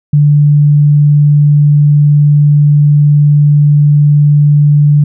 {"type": "tone", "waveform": "sine", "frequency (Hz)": 146.83, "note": "D3", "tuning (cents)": 0, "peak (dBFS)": -3, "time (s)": [0.13, 5.04], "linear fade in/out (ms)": 5, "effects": []}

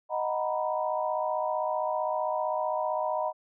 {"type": "chord", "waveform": "sine", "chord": "B major seventh", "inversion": "first", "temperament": "equal", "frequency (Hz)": [622.3, 740, 932.3, 987.8], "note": ["D#5", "F#5", "A#5", "B5"], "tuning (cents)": [0, 0, 0, 0], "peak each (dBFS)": [-30, -33, -34, -33], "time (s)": [0.09, 3.33], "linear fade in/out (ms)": 50, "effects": []}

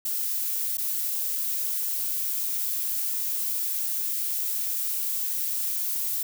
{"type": "noise with dropouts", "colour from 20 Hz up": "violet", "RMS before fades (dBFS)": -28, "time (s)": [0.05, 6.23], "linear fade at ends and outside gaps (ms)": 5, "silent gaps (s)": [0.772, 0.78], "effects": []}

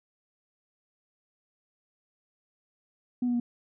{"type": "tone with pitch steps", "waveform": "sine", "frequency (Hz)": [246.9, 243.1, 239.3], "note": ["B3", "B3", "A#3"], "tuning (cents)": [0, -27, 46], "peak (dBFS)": -23, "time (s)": [3.22, 3.4], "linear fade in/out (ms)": 5, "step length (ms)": 60, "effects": ["tanh soft clip ceiling -21 dBFS"]}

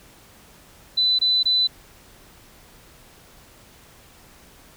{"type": "tone bursts", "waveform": "sine", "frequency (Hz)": 4000, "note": "B7", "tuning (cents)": 21, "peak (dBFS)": -16, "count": 3, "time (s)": [0.97, 1.674], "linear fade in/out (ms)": 10, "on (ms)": 220, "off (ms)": 22, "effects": ["pink hiss -50 dBFS RMS until 4.76 s"]}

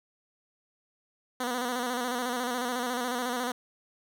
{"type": "tone with vibrato", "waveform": "10% pulse", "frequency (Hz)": 246.9, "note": "B3", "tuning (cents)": 0, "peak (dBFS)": -21, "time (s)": [1.4, 3.52], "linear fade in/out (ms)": 5, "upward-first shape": "square", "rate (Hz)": 14, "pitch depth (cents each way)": 48, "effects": []}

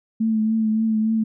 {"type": "tone with vibrato", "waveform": "sine", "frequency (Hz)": 220, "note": "A3", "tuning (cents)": 0, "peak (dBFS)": -17, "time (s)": [0.2, 1.24], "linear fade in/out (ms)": 10, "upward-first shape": "triangle", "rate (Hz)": 3.5, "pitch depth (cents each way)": 33, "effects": []}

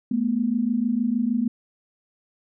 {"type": "tone pair together", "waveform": "sine", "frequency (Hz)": [216.6, 243.1], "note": ["A3", "B3"], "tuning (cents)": [-27, -27], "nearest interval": "major second", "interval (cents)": 200, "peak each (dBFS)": [-24, -22], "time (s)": [0.11, 1.48], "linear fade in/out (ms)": 5, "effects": []}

